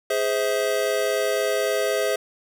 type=chord; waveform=square; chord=Ab augmented; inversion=none; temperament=just; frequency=415.3 / 519.1 / 648.9 Hz; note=Ab4 / C5 / E5; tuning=0 / -14 / -27 cents; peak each=-26 dBFS; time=0.1-2.16 s; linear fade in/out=5 ms; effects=none